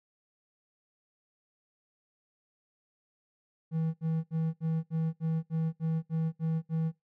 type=tone bursts; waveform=triangle; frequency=161.3 Hz; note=E3; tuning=37 cents flat; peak=-25 dBFS; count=11; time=3.71-6.92 s; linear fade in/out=50 ms; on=230 ms; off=68 ms; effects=noise-tail reverb RT60 0.2 s tail -21 dB re dry